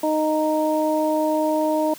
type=harmonic tone; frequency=309.7 Hz; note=D#4; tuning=8 cents flat; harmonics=1 / 2 / 3; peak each=-22 / -21 / -25 dBFS; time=0.03-1.94 s; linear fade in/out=5 ms; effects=white hiss -42 dBFS RMS until 1.98 s + high-pass 100 Hz 12 dB/octave